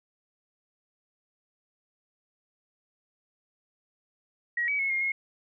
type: tone with pitch steps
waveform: sine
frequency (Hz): 1904 / 2277 / 2185 / 2130 / 2159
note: A#6 / C#7 / C#7 / C7 / C#7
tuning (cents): +36 / +46 / -26 / +30 / -46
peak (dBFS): -25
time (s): 4.57-5.12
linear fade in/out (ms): 5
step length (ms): 110
effects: none